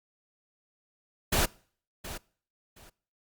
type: noise with echo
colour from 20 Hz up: pink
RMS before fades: -25 dBFS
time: 1.32-1.46 s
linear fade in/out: 10 ms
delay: 720 ms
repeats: 2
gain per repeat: -14 dB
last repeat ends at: 2.9 s
effects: noise-tail reverb RT60 0.5 s tail -24 dB re dry + Opus 48 kbps